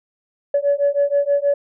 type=beating tone pair; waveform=sine; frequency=566 / 572.3 Hz; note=C#5 / D5; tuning=+36 / -45 cents; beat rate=6.3 Hz; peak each=-17 dBFS; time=0.54-1.54 s; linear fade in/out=5 ms; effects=tanh soft clip ceiling -9 dBFS